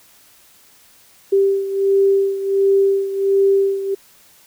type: beating tone pair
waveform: sine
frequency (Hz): 392.3 / 393.7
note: G4 / G4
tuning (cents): +1 / +8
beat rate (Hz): 1.4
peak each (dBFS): -14 / -19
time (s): 1.32-3.95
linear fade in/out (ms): 10
effects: white hiss -50 dBFS RMS until 4.46 s